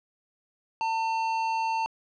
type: tone with hard clipping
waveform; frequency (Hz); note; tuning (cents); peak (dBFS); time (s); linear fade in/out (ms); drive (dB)
triangle; 900; A5; +39; -27; 0.81-1.86; 0; 16
effects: low-pass 5000 Hz 12 dB/octave